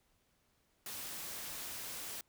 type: noise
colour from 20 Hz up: white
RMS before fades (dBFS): -44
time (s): 0.86-2.21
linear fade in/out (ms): 2
effects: pink hiss -75 dBFS RMS until 2.28 s